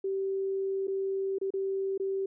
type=tone with dropouts; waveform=sine; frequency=387.6 Hz; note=G4; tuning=20 cents flat; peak=-28 dBFS; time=0.04-2.26 s; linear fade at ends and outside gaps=5 ms; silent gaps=0.872-0.879 / 1.385-1.413 / 1.505-1.537 / 1.978-1.998 s; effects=none